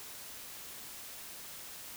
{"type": "silence", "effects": ["white hiss -47 dBFS RMS until 1.96 s"]}